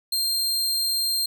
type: tone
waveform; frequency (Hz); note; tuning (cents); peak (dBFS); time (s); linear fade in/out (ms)
sawtooth; 4186; C8; 0; -19; 0.12-1.26; 5
effects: none